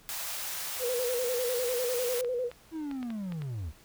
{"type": "high-pass noise", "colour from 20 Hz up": "white", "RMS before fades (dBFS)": -36, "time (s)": [0.09, 2.21], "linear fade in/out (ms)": 0, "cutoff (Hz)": 540, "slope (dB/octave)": 24}
{"type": "tone with vibrato", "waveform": "sine", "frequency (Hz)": 493.9, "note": "B4", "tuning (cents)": 0, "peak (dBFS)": -28, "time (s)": [0.79, 2.51], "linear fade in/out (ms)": 50, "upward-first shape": "square", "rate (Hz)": 10, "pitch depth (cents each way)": 52}
{"type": "clicks", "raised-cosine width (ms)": 0.3, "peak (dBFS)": -28, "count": 7, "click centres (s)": [2.247, 2.515, 2.913, 3.029, 3.104, 3.322, 3.42]}
{"type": "linear sweep", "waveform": "triangle", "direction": "down", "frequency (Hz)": [331.4, 66.1], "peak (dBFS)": -31, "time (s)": [2.71, 3.73], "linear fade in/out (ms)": 50}
{"effects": ["pink hiss -58 dBFS RMS until 3.84 s"]}